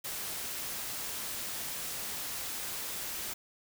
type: noise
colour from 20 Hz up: white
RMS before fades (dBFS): -38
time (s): 0.04-3.34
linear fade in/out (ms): 10
effects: none